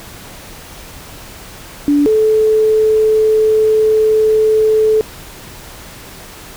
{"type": "tone pair in turn", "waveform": "sine", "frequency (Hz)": [289.5, 434.6], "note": ["D4", "A4"], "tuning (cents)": [-25, -21], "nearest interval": "perfect fifth", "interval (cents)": 704, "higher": "second", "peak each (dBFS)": -8, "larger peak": "neither", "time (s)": [[1.88, 2.06], [2.06, 5.01]], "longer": "second", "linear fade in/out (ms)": 0, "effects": ["pink hiss -34 dBFS RMS until 6.56 s"]}